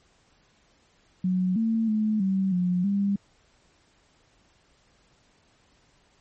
sine tone with pitch steps, 183.8 / 224.8 / 215.1 / 191.7 / 179.4 / 199.7 Hz, F#3 / A3 / A3 / G3 / F3 / G3, -11 / +37 / -39 / -38 / +47 / +32 cents, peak -21 dBFS, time 1.24-3.16 s, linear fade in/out 5 ms, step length 320 ms, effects pink hiss -63 dBFS RMS until 6.2 s + MP3 32 kbps

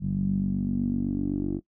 10% pulse tone with low-pass filter sweep, 47.88 Hz, G1, 40 cents flat, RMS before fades -27 dBFS, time 0-1.61 s, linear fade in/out 50 ms, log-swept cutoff 170 to 330 Hz, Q 6.2, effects noise-tail reverb RT60 0.1 s tail -20 dB re dry

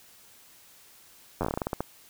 slowing click train, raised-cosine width 1 ms, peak -14 dBFS, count 13, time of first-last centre 1.41-1.806 s, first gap 10 ms, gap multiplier 1.2, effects white hiss -55 dBFS RMS until 2.09 s

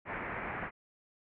white low-pass noise, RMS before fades -39 dBFS, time 0.05-0.71 s, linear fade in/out 50 ms, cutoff 2200 Hz, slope 48 dB/octave, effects none

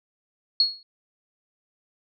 sine tone with exponential decay, 4324 Hz, C#8, 44 cents flat, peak -13 dBFS, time 0.6-0.83 s, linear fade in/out 2 ms, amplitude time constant 49 ms, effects none

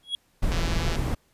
triangle tone with exponential growth, 3322 Hz, G#7, in tune, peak -20 dBFS, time 0.03-0.15 s, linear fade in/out 1 ms, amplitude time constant 26 ms
brown noise, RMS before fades -25 dBFS, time 0.42-1.15 s, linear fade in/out 10 ms
click train, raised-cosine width 0.2 ms, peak -16 dBFS, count 74, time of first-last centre 0.52-0.957 s, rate 167 Hz
effects pink hiss -65 dBFS RMS until 1.33 s + resampled to 32000 Hz

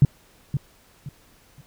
sine tone with echo, 140 Hz, C#3, 18 cents sharp, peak -8 dBFS, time 0.02-0.05 s, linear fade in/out 2 ms, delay 520 ms, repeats 3, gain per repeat -11 dB, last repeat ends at 1.61 s, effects pink hiss -56 dBFS RMS until 1.66 s

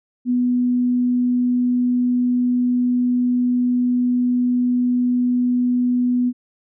sine tone, 246.9 Hz, B3, in tune, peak -15 dBFS, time 0.25-6.33 s, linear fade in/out 50 ms, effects none

